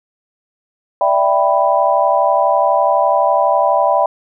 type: chord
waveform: sine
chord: E minor seventh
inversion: third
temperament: equal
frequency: 587.3 / 659.3 / 784 / 987.8 Hz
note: D5 / E5 / G5 / B5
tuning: 0 / 0 / 0 / 0 cents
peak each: -16 dBFS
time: 1.01-4.06 s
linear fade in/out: 2 ms
effects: none